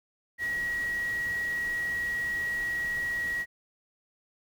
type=tone in noise; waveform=sine; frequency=1909 Hz; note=A#6; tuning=41 cents sharp; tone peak=-28 dBFS; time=0.38-3.46 s; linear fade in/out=50 ms; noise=pink; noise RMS=-45 dBFS; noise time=0.38-3.46 s; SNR=+14 dB; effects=none